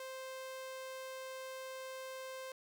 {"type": "tone", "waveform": "sawtooth", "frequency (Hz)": 523.3, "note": "C5", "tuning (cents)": 0, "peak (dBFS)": -40, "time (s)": [0, 2.52], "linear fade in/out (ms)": 2, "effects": []}